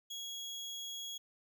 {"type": "tone", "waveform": "30% pulse", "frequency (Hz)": 3322, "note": "G#7", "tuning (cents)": 0, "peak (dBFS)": -38, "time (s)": [0.1, 1.18], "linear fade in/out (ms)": 10, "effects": []}